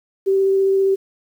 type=tone with vibrato; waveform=sine; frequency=387.9 Hz; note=G4; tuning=18 cents flat; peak=-13 dBFS; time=0.26-0.96 s; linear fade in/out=20 ms; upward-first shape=triangle; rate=15 Hz; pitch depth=10 cents each way; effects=8-bit